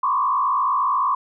sine tone with frequency modulation, 1082 Hz, C#6, 42 cents flat, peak -17 dBFS, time 0.03-1.15 s, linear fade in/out 5 ms, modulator 54.3 Hz, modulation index 1.6, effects none

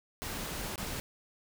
pink noise with dropouts, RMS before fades -38 dBFS, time 0.22-1 s, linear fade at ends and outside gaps 0 ms, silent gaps 0.758-0.779 s, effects none

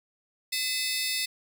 sawtooth tone cluster, 2025 / 2600 / 3623 / 4470 / 5140 Hz, B6 / E7 / A7 / C#8 / E8, +43 / -24 / +50 / +14 / -45 cents, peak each -31 dBFS, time 0.52-1.26 s, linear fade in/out 10 ms, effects none

